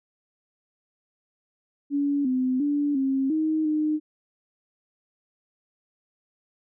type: tone with pitch steps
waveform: sine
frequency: 284.6 / 256.4 / 289.7 / 268.5 / 313.4 / 306.1 Hz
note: C#4 / C4 / D4 / C4 / D#4 / D#4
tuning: +46 / -35 / -24 / +45 / +13 / -28 cents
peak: -21 dBFS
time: 1.9-4 s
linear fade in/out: 50 ms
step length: 350 ms
effects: none